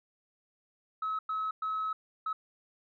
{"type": "tone bursts at uneven times", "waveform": "sine", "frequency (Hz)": 1287, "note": "E6", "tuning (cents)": -42, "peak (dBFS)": -29, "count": 4, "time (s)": [[1.02, 1.19], [1.29, 1.51], [1.62, 1.93], [2.26, 2.33]], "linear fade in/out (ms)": 5, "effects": ["tanh soft clip ceiling -27 dBFS"]}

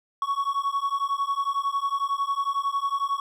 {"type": "beating tone pair", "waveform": "triangle", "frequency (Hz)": [1108.7, 1119.7], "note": ["C#6", "C#6"], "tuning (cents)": [0, 17], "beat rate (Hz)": 11, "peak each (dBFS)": -25, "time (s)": [0.22, 3.2], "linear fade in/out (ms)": 2, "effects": []}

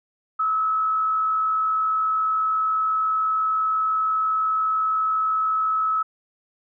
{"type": "tone with frequency modulation", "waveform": "sine", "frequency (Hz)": 1293, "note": "E6", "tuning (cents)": -34, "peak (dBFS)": -19, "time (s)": [0.39, 6.03], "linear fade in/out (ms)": 10, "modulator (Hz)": 59.9, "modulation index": 0.32, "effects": []}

